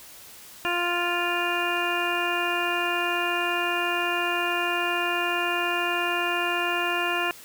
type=harmonic tone; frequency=349.2 Hz; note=F4; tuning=in tune; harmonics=1 / 2 / 3 / 4 / 5 / 7 / 8; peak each=-31 / -31 / -31 / -31 / -31 / -31 / -31 dBFS; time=0.65-7.31 s; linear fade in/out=0 ms; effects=white hiss -46 dBFS RMS until 7.44 s